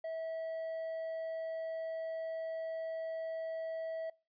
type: tone with hard clipping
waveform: sine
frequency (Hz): 649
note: E5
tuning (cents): -27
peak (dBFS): -38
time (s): 0.04-4.1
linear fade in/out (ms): 5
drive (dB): 3
effects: noise-tail reverb RT60 0.3 s tail -23 dB re dry + resampled to 11025 Hz